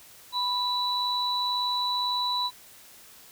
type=tone pair together; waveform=sine; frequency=987.8 / 3951 Hz; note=B5 / B7; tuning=0 / 0 cents; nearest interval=2 octaves; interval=2400 cents; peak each=-28 / -27 dBFS; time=0.32-2.51 s; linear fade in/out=50 ms; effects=white hiss -51 dBFS RMS until 3.31 s